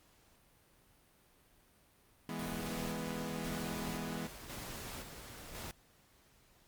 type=chord; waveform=sawtooth; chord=E major; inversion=none; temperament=equal; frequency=164.81 / 207.7 / 246.9 Hz; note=E3 / G#3 / B3; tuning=0 / 0 / 0 cents; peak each=-39 dBFS; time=2.29-4.27 s; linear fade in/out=2 ms
type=noise with tremolo; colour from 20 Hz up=pink; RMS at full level=-45 dBFS; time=2.39-5.71 s; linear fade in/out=0 ms; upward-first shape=square; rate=0.95 Hz; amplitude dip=45%
effects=pink hiss -67 dBFS RMS until 6.67 s + Opus 48 kbps